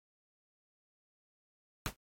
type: noise with exponential decay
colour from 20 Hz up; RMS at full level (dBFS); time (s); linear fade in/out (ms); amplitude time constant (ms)
pink; -30; 1.86-1.96; 0; 20
effects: MP3 64 kbps